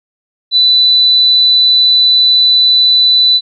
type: tone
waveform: sine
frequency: 3986 Hz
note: B7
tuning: 15 cents sharp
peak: -5 dBFS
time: 0.51-3.41 s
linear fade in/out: 50 ms
effects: none